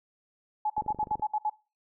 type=tone bursts; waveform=sine; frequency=850 Hz; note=G#5; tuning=40 cents sharp; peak=-25 dBFS; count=8; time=0.65-1.497 s; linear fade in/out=5 ms; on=49 ms; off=65 ms
type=click train; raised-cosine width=2 ms; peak=-29 dBFS; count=11; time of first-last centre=0.78-1.197 s; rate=24 Hz
effects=noise-tail reverb RT60 0.3 s tail -20 dB re dry